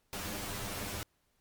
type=noise with comb filter; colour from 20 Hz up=pink; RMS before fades=-39 dBFS; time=0.13-1.03 s; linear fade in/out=0 ms; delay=10 ms; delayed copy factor=+0.85; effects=pink hiss -75 dBFS RMS until 1.4 s + MP3 96 kbps